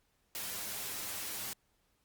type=noise with comb filter; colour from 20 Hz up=white; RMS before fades=-40 dBFS; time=0.35-1.53 s; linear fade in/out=0 ms; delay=9.8 ms; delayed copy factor=+0.55; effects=pink hiss -75 dBFS RMS until 2.04 s + Opus 48 kbps